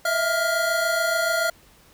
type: tone cluster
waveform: square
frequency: 643 / 670 / 1405 Hz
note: E5 / E5 / F6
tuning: -43 / +28 / +10 cents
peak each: -28 / -26 / -24 dBFS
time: 0.05-1.5 s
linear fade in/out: 5 ms
effects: pink hiss -54 dBFS RMS until 1.93 s